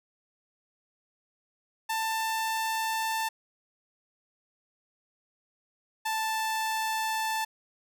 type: tone pair in turn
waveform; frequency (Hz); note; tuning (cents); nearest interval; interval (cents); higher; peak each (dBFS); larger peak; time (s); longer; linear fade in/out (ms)
sawtooth; 889 / 881.3; A5 / A5; +18 / +3; unison; 15; first; -24; neither; 1.89-3.29 / 6.05-7.45; neither; 10
effects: none